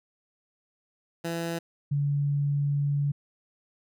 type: tone pair in turn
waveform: 15% pulse / sine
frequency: 167.6 / 143.12 Hz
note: E3 / D3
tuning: +29 / -44 cents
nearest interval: minor third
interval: 273 cents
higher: first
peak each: -23 dBFS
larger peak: neither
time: 1.24-1.59 / 1.91-3.12 s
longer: second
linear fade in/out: 10 ms
effects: none